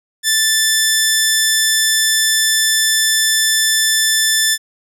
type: tone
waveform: 10% pulse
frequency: 1760 Hz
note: A6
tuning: in tune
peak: -3 dBFS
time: 0.23-4.58 s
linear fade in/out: 50 ms
effects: none